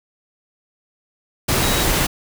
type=tone in noise; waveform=sine; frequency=3836 Hz; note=A#7; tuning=49 cents sharp; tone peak=-27 dBFS; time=1.62-1.84 s; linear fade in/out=10 ms; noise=pink; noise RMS=-18 dBFS; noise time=1.48-2.07 s; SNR=-12 dB; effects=none